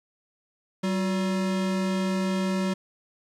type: tone pair together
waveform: square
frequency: 190.7 / 360.5 Hz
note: G3 / F#4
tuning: -47 / -45 cents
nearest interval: major seventh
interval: 1102 cents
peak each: -25 / -34 dBFS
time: 0.83-2.74 s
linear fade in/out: 10 ms
effects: low-pass 8000 Hz 12 dB/octave + 10-bit